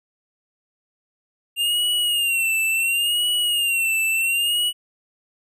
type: tone with vibrato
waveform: square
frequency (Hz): 2786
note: F7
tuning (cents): -5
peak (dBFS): -19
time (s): 1.56-4.73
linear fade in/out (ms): 50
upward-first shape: sine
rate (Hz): 0.71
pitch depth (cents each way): 87
effects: none